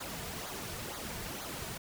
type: noise with flanger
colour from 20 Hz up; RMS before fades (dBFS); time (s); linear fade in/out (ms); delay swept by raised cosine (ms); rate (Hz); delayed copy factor
pink; -41; 0-1.78; 10; 0.36 to 3.76; 2.1; -0.65
effects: none